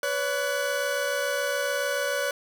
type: tone cluster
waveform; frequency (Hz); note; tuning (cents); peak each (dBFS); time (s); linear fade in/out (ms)
40% pulse; 500 / 567 / 1481; B4 / C#5 / F#6; +21 / +39 / +1; -32 / -27 / -29; 0.03-2.31; 2
effects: none